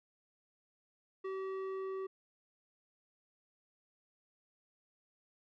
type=tone with low-pass filter sweep; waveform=square; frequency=382.7 Hz; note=G4; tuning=42 cents flat; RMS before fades=-40 dBFS; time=1.24-2.07 s; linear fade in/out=10 ms; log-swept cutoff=1700 to 1100 Hz; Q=0.87; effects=none